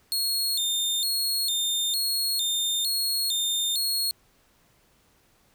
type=tone with vibrato; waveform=sawtooth; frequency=3953 Hz; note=B7; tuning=1 cent sharp; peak=-21 dBFS; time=0.12-4.11 s; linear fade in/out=0 ms; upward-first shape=square; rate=1.1 Hz; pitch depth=150 cents each way; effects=pink hiss -63 dBFS RMS until 5.54 s